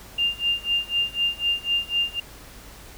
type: tone with tremolo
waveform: sine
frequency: 2800 Hz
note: F7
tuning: 4 cents sharp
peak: -18 dBFS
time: 0.18-2.2 s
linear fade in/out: 5 ms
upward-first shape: sine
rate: 4 Hz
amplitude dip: 95%
effects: added 52 Hz sine -48 dBFS peak until 2.97 s + pink hiss -45 dBFS RMS until 2.97 s